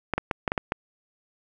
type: clicks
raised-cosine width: 0.5 ms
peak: -9 dBFS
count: 7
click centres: 0.137 / 0.18 / 0.312 / 0.478 / 0.519 / 0.578 / 0.721 s
effects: none